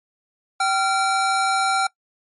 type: tone pair together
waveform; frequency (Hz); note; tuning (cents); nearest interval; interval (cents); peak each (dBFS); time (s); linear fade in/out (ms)
square; 773 / 1379.2; G5 / F6; -24 / -22; minor seventh; 1002; -21; 0.6-1.87; 5
effects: noise-tail reverb RT60 0.1 s tail -22 dB re dry + MP3 48 kbps